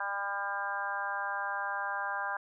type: harmonic tone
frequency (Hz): 200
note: G3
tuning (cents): +35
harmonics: 3 / 4 / 5 / 6 / 7 / 8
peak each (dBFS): -45 / -38 / -38 / -41 / -41 / -36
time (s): 0-2.37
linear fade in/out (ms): 5
effects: none

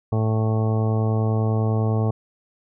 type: harmonic tone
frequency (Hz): 110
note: A2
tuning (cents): 0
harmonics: 1 / 2 / 3 / 4 / 5 / 6 / 7 / 8 / 10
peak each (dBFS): -19 / -27 / -33 / -29 / -35 / -34 / -35 / -39 / -38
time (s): 0.12-2.11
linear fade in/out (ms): 5
effects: none

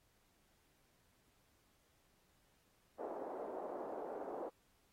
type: band-pass noise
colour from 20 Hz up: white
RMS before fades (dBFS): -45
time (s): 2.98-4.5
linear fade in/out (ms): 20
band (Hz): 320 to 740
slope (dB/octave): 24
effects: pink hiss -75 dBFS RMS until 4.92 s + AAC 48 kbps

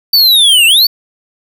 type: linear two-way sweep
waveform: square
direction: down then up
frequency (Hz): 4614 to 2637 to 4614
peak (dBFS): -5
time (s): 0.13-0.87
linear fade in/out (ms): 5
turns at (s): 0.66
effects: none

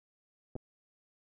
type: clicks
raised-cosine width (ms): 2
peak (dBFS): -28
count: 2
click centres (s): 0.555 / 0.563
effects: none

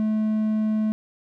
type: tone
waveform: triangle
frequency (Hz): 216.1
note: A3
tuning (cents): -31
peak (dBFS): -18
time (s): 0-0.92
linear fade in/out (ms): 0
effects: none

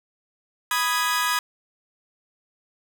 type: chord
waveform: sawtooth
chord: G# minor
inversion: first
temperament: equal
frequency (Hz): 987.8 / 1244.5 / 1661.2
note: B5 / D#6 / G#6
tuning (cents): 0 / 0 / 0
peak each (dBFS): -22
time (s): 0.71-1.39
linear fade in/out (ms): 2
effects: none

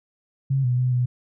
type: tone with pitch steps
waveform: sine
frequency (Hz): 135.3 / 123.9 / 126.4 / 124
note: C#3 / B2 / B2 / B2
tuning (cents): -42 / +6 / +41 / +7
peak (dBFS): -18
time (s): 0.5-1.06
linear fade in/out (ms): 10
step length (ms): 140
effects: none

